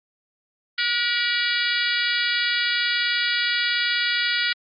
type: harmonic tone with a mistuned harmonic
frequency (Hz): 481.4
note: B4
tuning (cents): -44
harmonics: 3 / 4 / 5 / 6 / 7 / 8 / 9 / 10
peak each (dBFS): -26 / -27 / -28 / -29 / -29 / -30 / -31 / -31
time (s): 0.78-4.53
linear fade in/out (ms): 5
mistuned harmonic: 5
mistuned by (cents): -60
effects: Opus 24 kbps